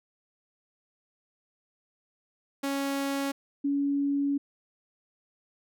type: tone pair in turn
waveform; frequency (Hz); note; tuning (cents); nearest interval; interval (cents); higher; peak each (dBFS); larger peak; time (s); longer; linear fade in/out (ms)
sawtooth / sine; 276.8 / 282; C#4 / C#4; -2 / +30; unison; 32; second; -24; neither; 2.63-3.32 / 3.64-4.38; second; 10
effects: none